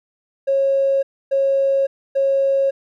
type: tone bursts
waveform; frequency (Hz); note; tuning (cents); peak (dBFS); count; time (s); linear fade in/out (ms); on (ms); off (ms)
triangle; 546; C#5; -26; -10; 3; 0.47-2.71; 20; 560; 280
effects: tanh soft clip ceiling -12 dBFS